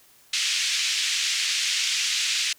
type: band-pass noise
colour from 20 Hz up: pink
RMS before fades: -25 dBFS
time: 0.33-2.53 s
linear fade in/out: 5 ms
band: 2300 to 7000 Hz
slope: 24 dB/octave
effects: white hiss -56 dBFS RMS until 2.58 s